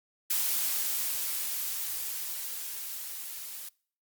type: noise with level ramp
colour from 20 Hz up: blue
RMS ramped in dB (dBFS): -28 to -41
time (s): 0.3-3.69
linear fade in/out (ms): 5
effects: noise-tail reverb RT60 0.5 s tail -25 dB re dry + Opus 48 kbps